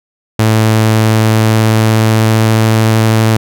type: tone with pitch glide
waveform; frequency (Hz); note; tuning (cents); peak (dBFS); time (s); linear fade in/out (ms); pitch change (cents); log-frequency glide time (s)
sawtooth; 110 to 110.96; A2 to A2; 0 to +15; -3; 0.39-3.37; 5; +15; 0.92-2.89
effects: none